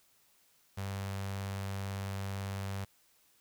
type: tone with notch filter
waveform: sawtooth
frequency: 98 Hz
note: G2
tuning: in tune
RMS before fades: -38 dBFS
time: 0.77-2.85 s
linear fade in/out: 10 ms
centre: 310 Hz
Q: 1.2
effects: white hiss -68 dBFS RMS until 3.4 s